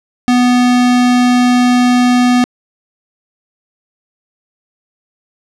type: tone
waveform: square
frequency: 246.9 Hz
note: B3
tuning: in tune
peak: -8 dBFS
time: 0.28-2.44 s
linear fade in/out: 0 ms
effects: low-pass 7000 Hz 12 dB/octave